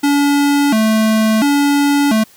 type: tone with vibrato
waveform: square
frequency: 250 Hz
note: B3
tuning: 21 cents sharp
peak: -11 dBFS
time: 0.03-2.24 s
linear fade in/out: 10 ms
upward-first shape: square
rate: 0.72 Hz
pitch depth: 230 cents each way
effects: white hiss -46 dBFS RMS until 2.36 s